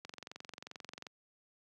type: click train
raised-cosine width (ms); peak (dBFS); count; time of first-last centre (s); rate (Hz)
0.2; -28; 24; 0.05-1.068; 22.6
effects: high-pass 150 Hz 12 dB/octave